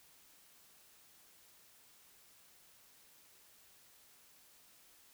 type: silence
effects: white hiss -64 dBFS RMS until 5.13 s